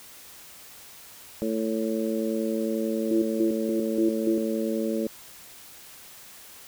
harmonic tone, 111.1 Hz, A2, 17 cents sharp, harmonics 2 / 3 / 4 / 5, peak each -28 / -30 / -31 / -32 dBFS, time 1.42-5.07 s, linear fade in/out 0 ms
sine tone bursts, 335.9 Hz, E4, 33 cents sharp, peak -22 dBFS, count 5, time 3.11-4.38 s, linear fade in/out 2 ms, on 110 ms, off 180 ms
effects white hiss -47 dBFS RMS until 6.67 s

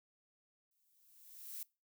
violet noise with exponential growth, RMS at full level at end -43 dBFS, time 0.71-1.63 s, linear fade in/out 2 ms, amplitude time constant 200 ms, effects noise-tail reverb RT60 0.3 s tail -24 dB re dry

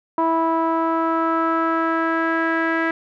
sawtooth tone with low-pass filter sweep, 327.4 Hz, E4, 12 cents flat, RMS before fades -20 dBFS, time 0.18-2.91 s, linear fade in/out 2 ms, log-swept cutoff 1000 to 1800 Hz, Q 4.7, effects none

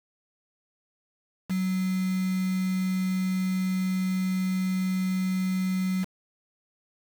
sine tone with quantisation, 186.5 Hz, F#3, 14 cents sharp, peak -24 dBFS, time 1.49-6.05 s, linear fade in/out 20 ms, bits 6, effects none

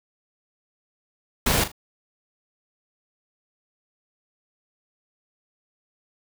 pink noise with echo, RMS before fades -21 dBFS, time 1.46-1.64 s, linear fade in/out 5 ms, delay 39 ms, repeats 2, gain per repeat -11 dB, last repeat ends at 1.718 s, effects none

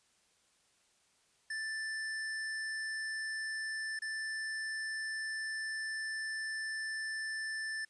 square tone with dropouts, 1764 Hz, A6, 4 cents sharp, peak -37 dBFS, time 1.5-7.85 s, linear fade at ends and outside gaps 5 ms, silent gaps 3.991-4.019 s, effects white hiss -71 dBFS RMS until 7.89 s + resampled to 22050 Hz

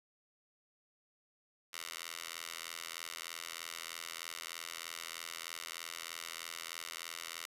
10% pulse tone with high-pass filter, 83.2 Hz, E2, 17 cents sharp, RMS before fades -45 dBFS, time 1.73-7.46 s, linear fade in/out 5 ms, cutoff 2000 Hz, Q 0.7, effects resampled to 32000 Hz

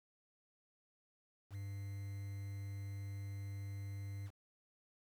triangle tone with quantisation, 99.5 Hz, G2, 26 cents sharp, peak -40 dBFS, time 1.5-4.31 s, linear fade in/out 50 ms, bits 10, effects none

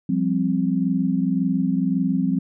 sine chord, F suspended second, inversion none, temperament just, 174.61 / 196.44 / 261.9 Hz, F3 / G3 / C4, 0 / +4 / +2 cents, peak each -23 / -23 / -22 dBFS, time 0.09-2.39 s, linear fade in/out 5 ms, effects none

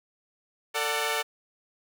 10% pulse chord, D major, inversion second, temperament equal with one note detuned, 446.7 / 587.3 / 740 Hz, A4 / D5 / F#5, +26 / 0 / 0 cents, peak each -21 / -23 / -24 dBFS, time 0.74-1.23 s, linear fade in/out 20 ms, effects none

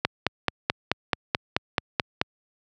click train, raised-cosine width 0.3 ms, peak -4 dBFS, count 11, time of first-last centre 0.05-2.215 s, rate 4.62 Hz, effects high-pass 80 Hz 12 dB/octave

